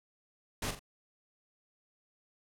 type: noise with echo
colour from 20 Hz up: pink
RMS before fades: -35 dBFS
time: 0.62-0.71 s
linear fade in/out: 5 ms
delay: 42 ms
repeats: 2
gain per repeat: -8 dB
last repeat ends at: 0.794 s
effects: low-pass 12000 Hz 12 dB/octave